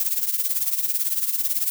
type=noise with tremolo; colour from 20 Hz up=violet; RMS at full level=-20 dBFS; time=0-1.7 s; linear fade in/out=0 ms; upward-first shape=triangle; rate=18 Hz; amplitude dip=80%; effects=none